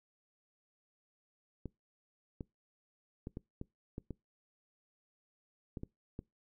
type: clicks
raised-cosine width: 3 ms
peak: -28 dBFS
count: 10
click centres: 1.657 / 2.408 / 3.271 / 3.371 / 3.614 / 3.981 / 4.107 / 5.772 / 5.834 / 6.191 s
effects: noise-tail reverb RT60 0.2 s tail -24 dB re dry